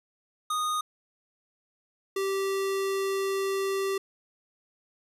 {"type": "tone pair in turn", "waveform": "square", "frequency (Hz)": [1237, 389.6], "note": ["D#6", "G4"], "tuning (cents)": [-10, -11], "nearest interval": "octave + minor sixth", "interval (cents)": 2001, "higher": "first", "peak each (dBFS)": -27, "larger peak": "neither", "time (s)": [[0.5, 0.81], [2.16, 3.98]], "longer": "second", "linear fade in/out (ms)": 5, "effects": ["resampled to 32000 Hz"]}